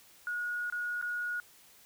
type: tone with dropouts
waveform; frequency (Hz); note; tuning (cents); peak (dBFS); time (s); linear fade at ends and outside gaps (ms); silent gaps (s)
sine; 1448; F#6; -38; -32; 0.27-1.4; 1; 0.7-0.724 / 1.014-1.025
effects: white hiss -59 dBFS RMS until 1.85 s